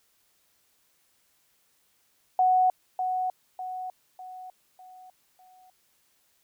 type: tone with echo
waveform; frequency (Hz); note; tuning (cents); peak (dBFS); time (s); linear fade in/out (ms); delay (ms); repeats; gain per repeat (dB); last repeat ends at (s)
sine; 740; F#5; 0; -18; 2.39-2.7; 2; 600; 5; -7; 5.7
effects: white hiss -68 dBFS RMS until 6.43 s